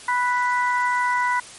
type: harmonic tone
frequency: 493.2 Hz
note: B4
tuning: 2 cents flat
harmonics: 2 / 3 / 4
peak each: -20 / -26 / -25 dBFS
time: 0.08-1.4 s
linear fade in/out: 5 ms
effects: white hiss -41 dBFS RMS until 1.58 s + MP3 48 kbps